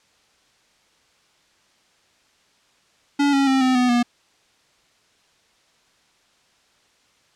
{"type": "tone with pitch steps", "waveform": "square", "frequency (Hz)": [284.7, 275.3, 266.2, 257.5, 249, 240.8], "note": ["C#4", "C#4", "C4", "C4", "B3", "B3"], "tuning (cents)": [46, -12, 30, -28, 14, -44], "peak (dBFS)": -16, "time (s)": [3.19, 4.03], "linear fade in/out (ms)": 10, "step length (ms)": 140, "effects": ["white hiss -60 dBFS RMS until 7.35 s", "low-pass 6000 Hz 12 dB/octave"]}